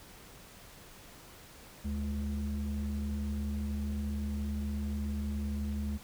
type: tone pair together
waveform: sine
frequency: 74.11 / 210.7 Hz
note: D2 / G#3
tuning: +16 / +25 cents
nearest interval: octave + tritone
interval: 1809 cents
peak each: -32 / -34 dBFS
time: 1.84-5.98 s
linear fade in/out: 20 ms
effects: tanh soft clip ceiling -28 dBFS + pink hiss -53 dBFS RMS until 6.03 s